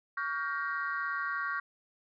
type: chord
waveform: sine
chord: G half-diminished seventh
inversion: second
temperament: just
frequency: 1128.9 / 1411.2 / 1568 / 1881.6 Hz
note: Db6 / F6 / G6 / Bb6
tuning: +31 / +18 / 0 / +16 cents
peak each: -35 / -36 / -36 / -39 dBFS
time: 0.17-1.6 s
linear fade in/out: 5 ms
effects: tanh soft clip ceiling -23 dBFS